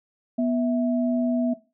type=tone pair together; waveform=sine; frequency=244.9 / 653.8 Hz; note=B3 / E5; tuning=-14 / -14 cents; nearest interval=octave + perfect fourth; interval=1700 cents; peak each=-21 / -27 dBFS; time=0.38-1.54 s; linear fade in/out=10 ms; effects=noise-tail reverb RT60 0.3 s tail -17 dB re dry